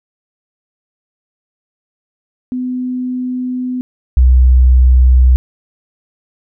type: tone pair in turn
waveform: sine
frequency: 252 / 63.24 Hz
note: B3 / B1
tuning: +35 / +42 cents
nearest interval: 2 octaves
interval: 2393 cents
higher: first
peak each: -16 / -4 dBFS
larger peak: second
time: 2.52-3.81 / 4.17-5.36 s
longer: first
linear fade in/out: 0 ms
effects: none